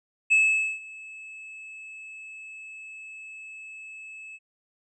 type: tone with ADSR envelope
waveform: triangle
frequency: 2600 Hz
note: E7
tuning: 24 cents flat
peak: -14 dBFS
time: 0.3-4.39 s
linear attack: 22 ms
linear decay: 470 ms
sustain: -24 dB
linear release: 40 ms
effects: resampled to 24000 Hz